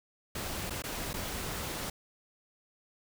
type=noise with dropouts; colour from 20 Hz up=pink; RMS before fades=-37 dBFS; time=0.35-1.9 s; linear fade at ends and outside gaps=5 ms; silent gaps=0.698-0.705 / 0.822-0.838 / 1.132-1.139 s; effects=none